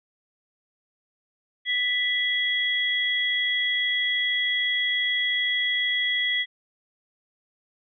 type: tone pair together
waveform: sine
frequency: 1975.5 / 3322 Hz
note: B6 / G#7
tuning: 0 / 0 cents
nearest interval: major sixth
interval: 900 cents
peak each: -24 / -25 dBFS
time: 1.65-6.46 s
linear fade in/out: 50 ms
effects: none